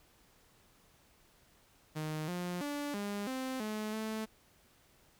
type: tone with pitch steps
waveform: sawtooth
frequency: 154.9 / 177.6 / 289.5 / 203.3 / 260.5 / 214.4 / 218.8 Hz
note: D#3 / F3 / D4 / G#3 / C4 / A3 / A3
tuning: -7 / +29 / -25 / -37 / -7 / -45 / -9 cents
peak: -32 dBFS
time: 1.95-4.26 s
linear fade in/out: 20 ms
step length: 330 ms
effects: pink hiss -66 dBFS RMS until 5.19 s